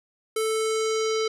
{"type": "tone with low-pass filter sweep", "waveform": "square", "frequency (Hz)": 440, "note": "A4", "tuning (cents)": 0, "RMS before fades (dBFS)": -25, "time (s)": [0.36, 1.28], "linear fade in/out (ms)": 5, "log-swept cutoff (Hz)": [11000, 5000], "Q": 2.3, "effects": []}